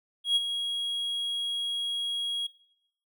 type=tone with ADSR envelope; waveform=triangle; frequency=3300 Hz; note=G#7; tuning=12 cents flat; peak=-18 dBFS; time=0.24-2.47 s; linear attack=120 ms; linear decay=29 ms; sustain=-9 dB; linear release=8 ms; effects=noise-tail reverb RT60 0.8 s tail -21 dB re dry